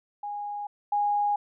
sine tone pair in turn, 823 / 823 Hz, G#5 / G#5, -16 / -16 cents, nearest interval unison, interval 0 cents, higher neither, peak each -31 / -22 dBFS, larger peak second, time 0.23-0.67 / 0.92-1.36 s, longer neither, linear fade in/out 5 ms, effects none

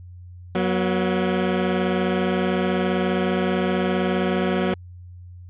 20% pulse tone pair together, 185 / 240.3 Hz, F#3 / B3, 0 / -47 cents, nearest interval perfect fourth, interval 453 cents, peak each -16 / -20 dBFS, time 0.55-4.74 s, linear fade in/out 2 ms, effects added 89 Hz sine -38 dBFS peak until 5.49 s + resampled to 8000 Hz

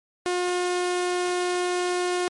sawtooth tone, 358.1 Hz, F4, 43 cents sharp, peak -19 dBFS, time 0.26-2.28 s, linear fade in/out 0 ms, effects MP3 48 kbps

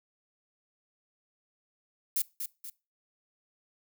violet noise with echo, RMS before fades -28 dBFS, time 2.16-2.22 s, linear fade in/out 5 ms, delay 240 ms, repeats 2, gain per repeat -7 dB, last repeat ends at 2.7 s, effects noise-tail reverb RT60 0.3 s tail -23 dB re dry

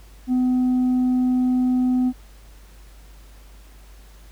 triangle tone with tanh clipping, 252.6 Hz, B3, 39 cents sharp, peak -17 dBFS, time 0.27-2.13 s, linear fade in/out 50 ms, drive 7 dB, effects added 50 Hz sine -43 dBFS peak until 4.31 s + pink hiss -53 dBFS RMS until 4.31 s

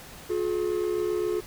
triangle tone pair together, 357.1 / 424.7 Hz, F4 / G#4, +39 / +39 cents, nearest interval minor third, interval 300 cents, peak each -25 / -26 dBFS, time 0.29-1.41 s, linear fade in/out 20 ms, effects pink hiss -45 dBFS RMS until 1.46 s

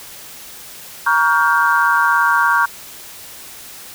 sine chord, G half-diminished seventh, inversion first, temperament just, 940.8 / 1128.9 / 1411.2 / 1568 Hz, Bb5 / Db6 / F6 / G6, +16 / +31 / +18 / 0 cents, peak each -17 dBFS, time 1.06-2.66 s, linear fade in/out 10 ms, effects white hiss -36 dBFS RMS until 3.94 s

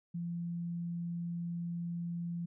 sine tone, 171.3 Hz, F3, 33 cents flat, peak -35 dBFS, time 0.14-2.46 s, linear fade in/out 10 ms, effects none

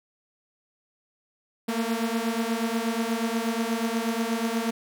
sawtooth beating tone pair, 224.3 / 232.6 Hz, A3 / A#3, +34 / -4 cents, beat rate 8.3 Hz, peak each -24 dBFS, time 1.68-4.71 s, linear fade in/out 10 ms, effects none

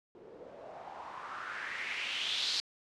blue noise with low-pass filter sweep, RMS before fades -39 dBFS, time 0.15-2.6 s, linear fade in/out 0 ms, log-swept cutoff 380 to 4500 Hz, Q 3.9, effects low-pass 8000 Hz 12 dB/octave

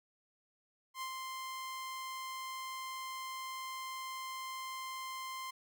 sawtooth tone with ADSR envelope, 1046.5 Hz, C6, in tune, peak -34 dBFS, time 0.94-5.51 s, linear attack 76 ms, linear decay 80 ms, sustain -3 dB, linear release 9 ms, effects none

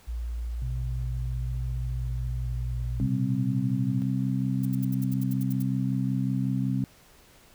sine tone, 58.3 Hz, A#1, 1 cent sharp, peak -29 dBFS, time 0.07-3.07 s, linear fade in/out 20 ms
sine tone with pitch glide, 124.1 to 117.95 Hz, B2 to A#2, +9 to +21 cents, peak -31 dBFS, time 0.62-4.02 s, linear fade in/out 0 ms, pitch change -88 cents, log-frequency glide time 1.93-3.8 s
harmonic tone, 65.41 Hz, C2, in tune, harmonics 2 / 3 / 4, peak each -27 / -29 / -30 dBFS, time 3-6.84 s, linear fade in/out 0 ms
violet noise bursts, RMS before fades -41 dBFS, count 11, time 4.63-5.625 s, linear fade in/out 5 ms, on 25 ms, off 72 ms
effects pink hiss -56 dBFS RMS until 7.54 s

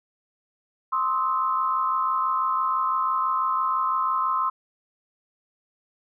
sine tone cluster, 1049 / 1232 / 1298 Hz, C6 / D#6 / E6, +4 / -17 / -27 cents, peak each -23 / -31 / -26 dBFS, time 0.92-4.5 s, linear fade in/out 10 ms, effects none

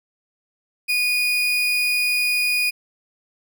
35% pulse tone, 2463 Hz, D#7, 18 cents flat, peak -16 dBFS, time 0.88-2.71 s, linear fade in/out 20 ms, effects none

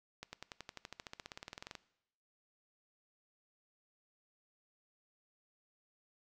accelerating click train, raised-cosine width 0.2 ms, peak -27 dBFS, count 24, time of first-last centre 0.23-1.752 s, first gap 100 ms, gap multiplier 0.96, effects noise-tail reverb RT60 0.8 s tail -19 dB re dry

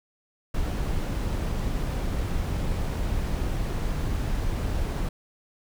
brown noise, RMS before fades -27 dBFS, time 0.54-5.09 s, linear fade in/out 5 ms, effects none

